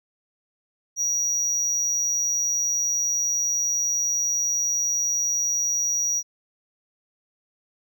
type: tone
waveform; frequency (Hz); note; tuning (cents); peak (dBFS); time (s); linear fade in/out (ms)
triangle; 5770; F#8; -44; -20; 0.96-6.23; 50
effects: none